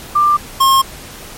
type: tone pair in turn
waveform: sine / square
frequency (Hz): 1187 / 1073.2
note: D6 / C6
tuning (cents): +18 / +44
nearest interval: major second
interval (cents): 174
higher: first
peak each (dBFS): -8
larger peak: neither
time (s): 0.15-0.37 / 0.6-0.82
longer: neither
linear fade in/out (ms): 10
effects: pink hiss -33 dBFS RMS until 1.37 s + MP3 64 kbps